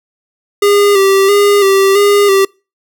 square tone with vibrato, 398.2 Hz, G4, 27 cents sharp, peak -7 dBFS, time 0.62-2.45 s, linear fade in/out 5 ms, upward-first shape square, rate 1.5 Hz, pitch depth 38 cents each way, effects noise-tail reverb RT60 0.3 s tail -26 dB re dry

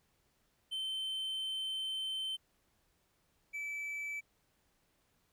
triangle tone pair in turn, 3089 / 2309 Hz, G7 / D7, -26 / -30 cents, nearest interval perfect fourth, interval 504 cents, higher first, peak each -34 / -36 dBFS, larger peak first, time 0.71-2.37 / 3.53-4.21 s, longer first, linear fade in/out 20 ms, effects pink hiss -75 dBFS RMS until 5.32 s

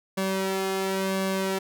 sawtooth tone with flanger, 191.7 Hz, G3, 38 cents flat, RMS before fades -27 dBFS, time 0.17-1.59 s, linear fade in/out 10 ms, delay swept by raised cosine 1.8 to 2.38 ms, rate 0.95 Hz, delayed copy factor +0.75, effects none

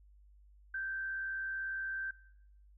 sine tone with frequency modulation, 1561 Hz, G6, 8 cents flat, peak -35 dBFS, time 0.74-2.11 s, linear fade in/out 5 ms, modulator 77.8 Hz, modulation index 0.35, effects noise-tail reverb RT60 0.8 s tail -22 dB re dry + added 50 Hz sine -58 dBFS peak until 2.77 s

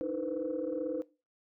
sine tone cluster, 299.5 / 321.8 / 473.8 / 510 Hz, D4 / E4 / A#4 / C5, +34 / -42 / +28 / -44 cents, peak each -37 / -37 / -39 / -35 dBFS, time 0.01-1.02 s, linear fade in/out 0 ms, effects noise-tail reverb RT60 0.3 s tail -19 dB re dry + tanh soft clip ceiling -24 dBFS

